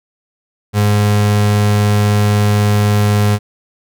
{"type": "tone", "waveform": "35% pulse", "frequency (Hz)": 103.83, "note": "G#2", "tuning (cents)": 0, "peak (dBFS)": -8, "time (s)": [0.73, 3.39], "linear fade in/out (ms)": 50, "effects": []}